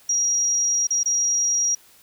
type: tone with dropouts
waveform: sine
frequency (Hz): 5710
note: F8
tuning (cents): +37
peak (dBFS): -18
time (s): 0.09-1.75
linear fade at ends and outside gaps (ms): 5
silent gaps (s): 0.871-0.905 / 1.033-1.057
effects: white hiss -53 dBFS RMS until 2.02 s